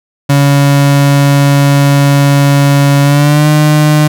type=tone with pitch glide; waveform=35% pulse; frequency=141.1 to 151.23 Hz; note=C#3 to D#3; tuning=+31 to -49 cents; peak=-3 dBFS; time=0.29-4.08 s; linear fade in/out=10 ms; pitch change=+120 cents; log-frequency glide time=3.02-3.48 s; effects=none